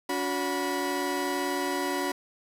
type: tone cluster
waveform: 30% pulse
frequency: 284.8 / 365.6 / 978 Hz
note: C#4 / F#4 / B5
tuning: +47 / -21 / -17 cents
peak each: -29 dBFS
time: 0.09-2.12 s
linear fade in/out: 5 ms
effects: resampled to 32000 Hz + 8-bit